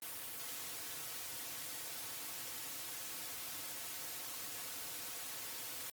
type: noise with comb filter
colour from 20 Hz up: white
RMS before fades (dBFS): -45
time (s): 0.02-5.9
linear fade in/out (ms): 2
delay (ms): 5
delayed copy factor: -0.65
effects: high-pass 100 Hz 12 dB/octave + Opus 32 kbps